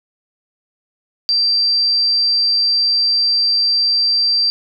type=tone; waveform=sine; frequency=4699 Hz; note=D8; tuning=in tune; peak=-12 dBFS; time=1.29-4.5 s; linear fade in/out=0 ms; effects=none